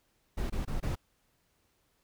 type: noise bursts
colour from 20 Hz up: brown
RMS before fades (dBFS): -32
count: 4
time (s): 0.37-0.956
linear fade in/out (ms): 10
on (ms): 130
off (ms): 22
effects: pink hiss -73 dBFS RMS until 2.03 s